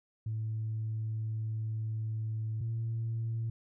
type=tone pair in turn; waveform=sine; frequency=110 / 113.81 Hz; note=A2 / A#2; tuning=0 / -41 cents; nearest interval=minor second; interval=59 cents; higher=second; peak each=-31 / -30 dBFS; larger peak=second; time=0.26-2.61 / 2.61-3.5 s; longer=first; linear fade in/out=5 ms; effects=tanh soft clip ceiling -28 dBFS